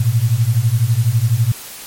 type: beating tone pair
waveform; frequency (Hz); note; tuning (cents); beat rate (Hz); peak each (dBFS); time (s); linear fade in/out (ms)
sine; 109.3 / 121.3; A2 / B2; -11 / -31; 12; -15 / -14; 0-1.52; 5
effects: white hiss -33 dBFS RMS until 1.86 s + MP3 64 kbps